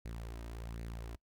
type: tone with flanger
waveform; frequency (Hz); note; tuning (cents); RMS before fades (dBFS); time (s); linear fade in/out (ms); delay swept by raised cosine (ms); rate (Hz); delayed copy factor
sawtooth; 57; A#1; -38; -44; 0.05-1.16; 5; 0.45 to 3.25; 1.3; +0.55
effects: noise-tail reverb RT60 0.1 s tail -22 dB re dry